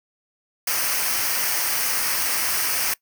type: noise with comb filter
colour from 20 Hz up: white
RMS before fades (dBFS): -23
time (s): 0.67-2.94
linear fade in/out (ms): 5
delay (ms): 0.27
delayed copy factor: -0.6
effects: noise-tail reverb RT60 0.1 s tail -21 dB re dry